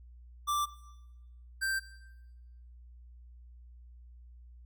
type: tone pair in turn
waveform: square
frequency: 1174.7 / 1568 Hz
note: D6 / G6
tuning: 0 / 0 cents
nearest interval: perfect fourth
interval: 500 cents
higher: second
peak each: -29 / -30 dBFS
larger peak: first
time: 0.47-0.66 / 1.61-1.8 s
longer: neither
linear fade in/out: 20 ms
effects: noise-tail reverb RT60 1.0 s tail -17 dB re dry + added 60 Hz sine -50 dBFS peak until 4.65 s